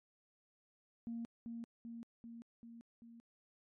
sine tone with echo, 232.2 Hz, A#3, 7 cents flat, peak -39 dBFS, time 1.07-1.25 s, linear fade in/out 0 ms, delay 390 ms, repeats 5, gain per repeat -3 dB, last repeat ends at 3.2 s, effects tanh soft clip ceiling -35 dBFS + MP3 48 kbps

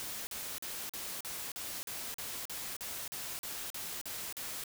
white noise bursts, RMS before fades -41 dBFS, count 15, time 0-4.638 s, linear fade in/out 0 ms, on 270 ms, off 42 ms, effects none

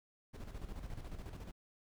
brown noise with tremolo, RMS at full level -44 dBFS, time 0.33-1.52 s, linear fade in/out 20 ms, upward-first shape square, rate 14 Hz, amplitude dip 55%, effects none

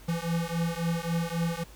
square beating tone pair, 166.1 / 169.8 Hz, E3 / F3, +13 / -48 cents, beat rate 3.7 Hz, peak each -31 / -31 dBFS, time 0.08-1.64 s, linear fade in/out 10 ms, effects added 50 Hz sine -50 dBFS peak until 1.75 s + pink hiss -53 dBFS RMS until 1.75 s

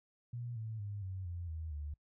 sine tone with pitch steps, 120 / 110.68 / 102.08 / 94.15 / 86.84 / 80.09 / 73.87 Hz, B2 / A2 / G#2 / F#2 / F2 / E2 / D2, -49 / +11 / -29 / +31 / -9 / -49 / +11 cents, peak -39 dBFS, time 0.33-1.94 s, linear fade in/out 5 ms, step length 230 ms, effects noise-tail reverb RT60 0.1 s tail -25 dB re dry

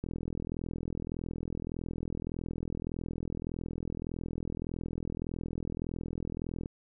click train, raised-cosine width 3 ms, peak -23 dBFS, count 277, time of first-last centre 0.04-6.659 s, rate 41.7 Hz, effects none

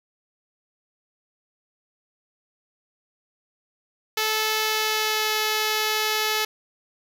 5% pulse tone with pitch glide, 434.8 to 431.3 Hz, A4 to A4, -21 to -35 cents, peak -10 dBFS, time 4.17-6.45 s, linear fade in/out 5 ms, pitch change -14 cents, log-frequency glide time 4.61-5.31 s, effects none

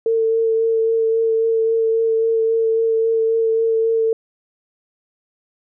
sine tone with vibrato, 450.5 Hz, A4, 41 cents sharp, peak -14 dBFS, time 0.06-4.13 s, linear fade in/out 2 ms, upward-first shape sine, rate 3.7 Hz, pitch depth 14 cents each way, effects none

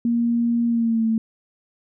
sine tone with pitch glide, 235.1 to 223.6 Hz, A#3 to A3, +15 to +28 cents, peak -17 dBFS, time 0.05-1.18 s, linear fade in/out 2 ms, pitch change -87 cents, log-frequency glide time 0.67-1.06 s, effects none

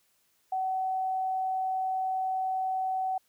sine tone, 755 Hz, F#5, 35 cents sharp, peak -27 dBFS, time 0.52-3.18 s, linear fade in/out 5 ms, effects white hiss -70 dBFS RMS until 3.28 s

